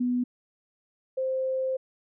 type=tone pair in turn; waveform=sine; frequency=246.9 / 523.2 Hz; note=B3 / C5; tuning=0 / 0 cents; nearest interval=octave + minor second; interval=1300 cents; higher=second; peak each=-23 / -25 dBFS; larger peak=first; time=0-0.24 / 1.17-1.77 s; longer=second; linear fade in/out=10 ms; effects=none